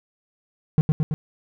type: tone with echo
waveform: triangle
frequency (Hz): 153.9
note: D#3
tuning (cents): -19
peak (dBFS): -10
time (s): 0.78-0.81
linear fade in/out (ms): 0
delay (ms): 110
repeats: 3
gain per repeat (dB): -3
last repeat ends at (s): 1.14
effects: none